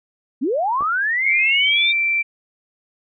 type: linear sweep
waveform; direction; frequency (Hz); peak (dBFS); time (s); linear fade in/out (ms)
sine; up; 220.1 to 3714; -17; 0.41-1.93; 20
type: clicks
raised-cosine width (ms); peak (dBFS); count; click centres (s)
1; -19 / -21; 2; 0.808 / 0.823
type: tone with pitch glide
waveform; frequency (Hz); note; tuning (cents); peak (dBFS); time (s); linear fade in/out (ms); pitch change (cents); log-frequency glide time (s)
sine; 2100 to 2344; C7 to D7; +6 to -4; -16; 1.25-2.23; 20; +190; 1.4-1.77
effects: none